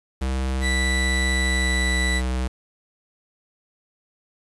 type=tone with pitch glide; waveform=square; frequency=65.4 to 63.39 Hz; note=C2 to B1; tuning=0 to +46 cents; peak=-22 dBFS; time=0.21-2.48 s; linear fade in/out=10 ms; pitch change=-54 cents; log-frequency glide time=1.29-2.27 s
type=tone; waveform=35% pulse; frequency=1972 Hz; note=B6; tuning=3 cents flat; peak=-21 dBFS; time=0.61-2.22 s; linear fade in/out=50 ms
effects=resampled to 24000 Hz + 7-bit